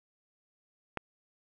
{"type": "click", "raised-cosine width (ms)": 0.5, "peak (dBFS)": -18, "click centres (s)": 0.973, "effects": []}